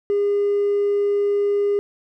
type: tone with hard clipping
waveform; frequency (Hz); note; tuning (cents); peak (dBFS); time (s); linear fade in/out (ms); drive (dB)
sine; 406.5; G#4; -37; -17; 0.1-1.79; 0; 1
effects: none